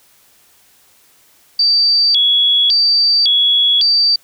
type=tone with vibrato; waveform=sine; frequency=3951 Hz; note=B7; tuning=in tune; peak=-9 dBFS; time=1.59-4.16 s; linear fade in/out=5 ms; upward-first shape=square; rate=0.9 Hz; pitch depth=280 cents each way; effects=white hiss -51 dBFS RMS until 4.23 s